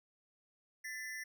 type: ring-modulated tone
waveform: square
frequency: 1893 Hz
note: A#6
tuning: 26 cents sharp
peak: -39 dBFS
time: 0.84-1.24 s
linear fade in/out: 10 ms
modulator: 125 Hz
effects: none